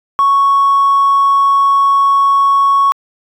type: tone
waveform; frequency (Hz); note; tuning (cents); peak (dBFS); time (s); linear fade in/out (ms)
triangle; 1108.7; C#6; 0; -4; 0.19-2.92; 0
effects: tanh soft clip ceiling -4 dBFS